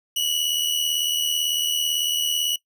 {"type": "tone pair together", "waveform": "sawtooth", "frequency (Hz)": [2895, 2973], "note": ["F#7", "F#7"], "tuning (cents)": [-38, 8], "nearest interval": "unison", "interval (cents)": 46, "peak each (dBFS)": [-21, -21], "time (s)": [0.16, 2.56], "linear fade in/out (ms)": 5, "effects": ["noise-tail reverb RT60 0.1 s tail -20 dB re dry"]}